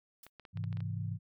blue noise with exponential decay, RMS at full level -47 dBFS, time 0.23-0.3 s, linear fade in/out 5 ms, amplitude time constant 15 ms
clicks, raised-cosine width 0.3 ms, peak -35 dBFS, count 8, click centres 0.266 / 0.397 / 0.452 / 0.573 / 0.64 / 0.728 / 0.771 / 0.805 s
sine chord, Ab augmented, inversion none, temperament equal, 103.83 / 130.81 / 164.81 Hz, Ab2 / C3 / E3, 0 / 0 / 0 cents, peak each -36 / -41 / -40 dBFS, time 0.53-1.19 s, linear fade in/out 50 ms
effects none

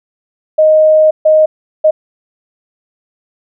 sine tone bursts at uneven times, 622.3 Hz, D#5, in tune, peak -4 dBFS, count 3, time 0.58-1.11 / 1.25-1.46 / 1.84-1.91 s, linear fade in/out 10 ms, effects none

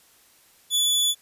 sawtooth tone, 3448 Hz, A7, 36 cents flat, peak -16 dBFS, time 0.7-1.15 s, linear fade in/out 50 ms, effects white hiss -57 dBFS RMS until 1.21 s + resampled to 32000 Hz

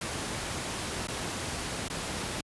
pink noise with dropouts, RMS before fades -34 dBFS, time 0.01-2.41 s, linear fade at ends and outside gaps 5 ms, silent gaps 1.073-1.082 / 1.884-1.899 s, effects high-pass 60 Hz 12 dB/octave + resampled to 24000 Hz

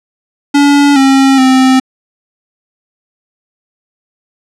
square tone with pitch steps, 285.4 / 269.9 / 260.9 Hz, D4 / C#4 / C4, -49 / -46 / -5 cents, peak -5 dBFS, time 0.54-1.8 s, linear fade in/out 10 ms, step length 420 ms, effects low-pass 8000 Hz 12 dB/octave

